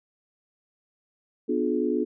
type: chord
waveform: sine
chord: B diminished seventh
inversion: none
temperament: just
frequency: 246.9 / 296.3 / 355.6 / 426.7 Hz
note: B3 / D4 / F4 / Ab4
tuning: 0 / +15 / +31 / +47 cents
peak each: -28 dBFS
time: 1.48-2.05 s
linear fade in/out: 20 ms
effects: none